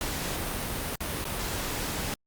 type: noise with dropouts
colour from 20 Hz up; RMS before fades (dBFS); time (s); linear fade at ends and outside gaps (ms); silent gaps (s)
pink; -32; 0.01-2.14; 1; 0.956-1.005 / 1.242-1.252
effects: Opus 48 kbps